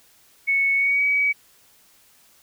sine tone with pitch glide, 2211 to 2271 Hz, C#7 to C#7, -5 to +41 cents, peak -17 dBFS, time 0.47-1.33 s, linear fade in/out 20 ms, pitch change +46 cents, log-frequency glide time 0.75-1.04 s, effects white hiss -56 dBFS RMS until 2.42 s

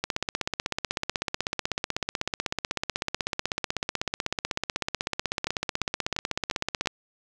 two click trains, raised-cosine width 0.2 ms, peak -9 / -11 dBFS, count 111 / 5, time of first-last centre 0.04-6.872 / 5.47-6.859 s, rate 16.1 / 2.88 Hz, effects none

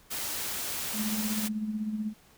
white noise, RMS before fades -34 dBFS, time 0.1-1.49 s, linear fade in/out 20 ms
sine tone with tremolo, 214.3 Hz, A3, 45 cents flat, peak -27 dBFS, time 0.93-2.14 s, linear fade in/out 50 ms, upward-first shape sine, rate 16 Hz, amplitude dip 55%
effects pink hiss -59 dBFS RMS until 2.37 s

